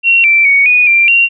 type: tone with pitch steps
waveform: sine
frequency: 2736 / 2341 / 2234 / 2469 / 2370 / 2757 Hz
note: F7 / D7 / C#7 / D#7 / D7 / F7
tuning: -36 / -6 / +13 / -14 / +15 / -23 cents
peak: -5 dBFS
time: 0.03-1.29 s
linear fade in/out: 50 ms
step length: 210 ms
effects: none